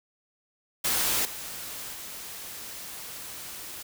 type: noise with level steps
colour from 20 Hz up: white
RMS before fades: -26 / -38 / -40 dBFS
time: 0.84-3.83 s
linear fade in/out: 10 ms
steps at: 1.25 / 1.93 s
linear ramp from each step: 2 ms
effects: none